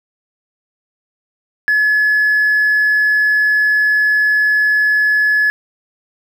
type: tone with hard clipping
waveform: triangle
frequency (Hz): 1706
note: G#6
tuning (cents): +46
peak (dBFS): -10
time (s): 1.68-5.5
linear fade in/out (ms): 0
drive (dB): 2
effects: none